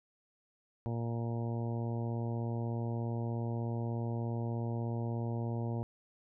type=harmonic tone; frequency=116.7 Hz; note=A#2; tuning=2 cents sharp; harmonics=1 / 2 / 3 / 4 / 5 / 6 / 7 / 8; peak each=-34 / -40 / -44 / -46 / -48 / -50 / -51 / -52 dBFS; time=0.86-5.83 s; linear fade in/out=0 ms; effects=none